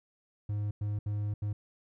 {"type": "tone bursts at uneven times", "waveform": "triangle", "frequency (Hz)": 103.83, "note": "G#2", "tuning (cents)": 0, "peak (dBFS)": -28, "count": 4, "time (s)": [[0.49, 0.71], [0.81, 0.99], [1.06, 1.34], [1.42, 1.53]], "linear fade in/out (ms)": 5, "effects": []}